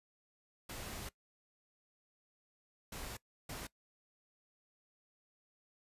pink noise bursts at uneven times, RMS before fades -45 dBFS, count 3, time 0.69-1.09 / 2.92-3.17 / 3.49-3.67 s, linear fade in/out 5 ms, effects noise-tail reverb RT60 0.1 s tail -20 dB re dry + resampled to 32000 Hz

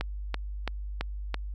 click train, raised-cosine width 0.3 ms, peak -14 dBFS, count 5, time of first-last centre 0.01-1.343 s, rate 3 Hz, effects added 50 Hz sine -33 dBFS peak until 1.54 s

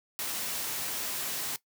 white noise, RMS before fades -34 dBFS, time 0.19-1.56 s, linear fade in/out 0 ms, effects noise-tail reverb RT60 0.1 s tail -18 dB re dry + high-pass 100 Hz 12 dB/octave

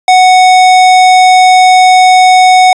sine tone with hard clipping, 740 Hz, F#5, in tune, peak -3 dBFS, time 0.08-2.73 s, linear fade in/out 2 ms, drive 17 dB, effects resampled to 22050 Hz

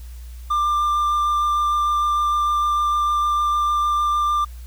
triangle tone with vibrato, 1190 Hz, D6, 22 cents sharp, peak -15 dBFS, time 0.5-4.45 s, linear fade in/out 10 ms, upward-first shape sine, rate 6.6 Hz, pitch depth 9 cents each way, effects added 60 Hz sine -33 dBFS peak until 4.66 s + white hiss -51 dBFS RMS until 4.66 s

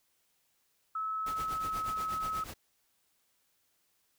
sine tone with pitch glide, 1298 to 1286.8 Hz, E6 to E6, -27 to -42 cents, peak -32 dBFS, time 0.95-2.44 s, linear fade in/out 5 ms, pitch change -15 cents, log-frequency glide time 1.05-1.93 s
pink noise with tremolo, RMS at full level -42 dBFS, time 1.26-2.54 s, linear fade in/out 5 ms, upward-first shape triangle, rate 8.3 Hz, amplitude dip 85%
effects white hiss -74 dBFS RMS until 4.18 s

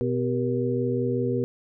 sine tone cluster, 123.2 / 250.8 / 387.9 / 473.3 Hz, B2 / B3 / G4 / A#4, -4 / +27 / -18 / +26 cents, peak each -28 dBFS, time 0.01-1.44 s, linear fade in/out 0 ms, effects none

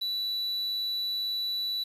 triangle tone, 3951 Hz, B7, in tune, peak -27 dBFS, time 0.01-1.84 s, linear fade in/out 10 ms, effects resampled to 32000 Hz + 9-bit

